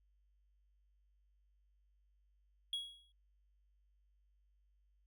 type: tone with exponential decay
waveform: triangle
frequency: 3322 Hz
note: G#7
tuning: in tune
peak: -33 dBFS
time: 2.73-3.12 s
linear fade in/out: 2 ms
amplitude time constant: 83 ms
effects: added 50 Hz sine -70 dBFS peak until 5.06 s

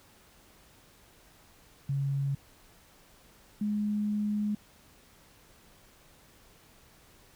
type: tone pair in turn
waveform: sine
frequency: 138.59 / 208.9 Hz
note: C#3 / G#3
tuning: 0 / +10 cents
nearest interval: perfect fifth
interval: 710 cents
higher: second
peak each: -27 / -27 dBFS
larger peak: neither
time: 1.89-2.35 / 3.61-4.55 s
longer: second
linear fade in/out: 5 ms
effects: pink hiss -59 dBFS RMS until 7.35 s

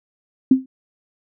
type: tone with exponential decay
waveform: sine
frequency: 261.6 Hz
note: C4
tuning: in tune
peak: -5 dBFS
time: 0.51-0.66 s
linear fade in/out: 5 ms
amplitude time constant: 32 ms
effects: none

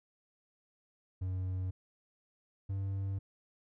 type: tone pair in turn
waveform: triangle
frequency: 92.8 / 97.44 Hz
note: F#2 / G2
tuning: +6 / -10 cents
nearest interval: minor second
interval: 84 cents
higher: second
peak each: -31 / -31 dBFS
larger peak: neither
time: 1.21-1.71 / 2.69-3.19 s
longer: neither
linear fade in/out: 10 ms
effects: none

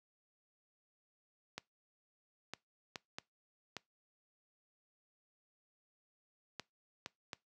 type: clicks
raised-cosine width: 0.2 ms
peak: -24 dBFS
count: 8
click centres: 1.58 / 2.536 / 2.958 / 3.185 / 3.767 / 6.597 / 7.061 / 7.332 s
effects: noise-tail reverb RT60 0.2 s tail -23 dB re dry + high-pass 100 Hz 12 dB/octave

